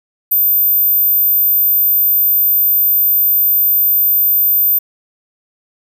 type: tone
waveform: sine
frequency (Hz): 13750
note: A9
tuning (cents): -41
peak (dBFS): -9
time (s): 0.31-4.79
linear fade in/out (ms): 10
effects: none